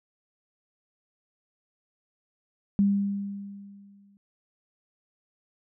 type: tone with exponential decay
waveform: sine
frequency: 200 Hz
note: G3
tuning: 35 cents sharp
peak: -17 dBFS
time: 2.79-4.17 s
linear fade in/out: 0 ms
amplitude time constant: 300 ms
effects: none